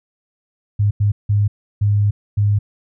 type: tone bursts at uneven times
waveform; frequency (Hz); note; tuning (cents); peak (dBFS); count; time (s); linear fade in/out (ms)
sine; 102.9; G#2; -16; -12; 5; 0.79-0.91 / 1-1.12 / 1.29-1.48 / 1.81-2.11 / 2.37-2.59; 10
effects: none